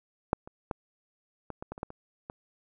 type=clicks; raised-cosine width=1 ms; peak=-9 / -30 / -17 / -23 / -24 / -23 / -28 / -18 / -29 / -24 dBFS; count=10; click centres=0.331 / 0.475 / 0.712 / 1.503 / 1.625 / 1.72 / 1.779 / 1.831 / 1.904 / 2.299 s; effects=none